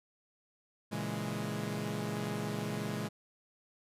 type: chord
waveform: sawtooth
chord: A# half-diminished seventh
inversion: none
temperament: equal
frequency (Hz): 116.54 / 138.59 / 164.81 / 207.7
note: A#2 / C#3 / E3 / G#3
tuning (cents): 0 / 0 / 0 / 0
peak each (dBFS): -37 / -38 / -37 / -34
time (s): 0.91-3.09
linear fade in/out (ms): 20
effects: resampled to 32000 Hz